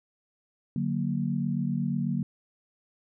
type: chord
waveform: sine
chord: D augmented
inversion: none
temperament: equal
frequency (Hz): 146.83 / 185 / 233.1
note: D3 / F#3 / A#3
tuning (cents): 0 / 0 / 0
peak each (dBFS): -30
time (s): 0.76-2.23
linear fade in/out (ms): 2
effects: none